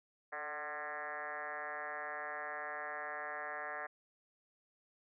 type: tone with frequency modulation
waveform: sine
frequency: 1206 Hz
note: D6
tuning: 46 cents sharp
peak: -39 dBFS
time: 0.32-3.87 s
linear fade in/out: 10 ms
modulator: 153 Hz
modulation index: 4.7
effects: high-pass 400 Hz 12 dB/octave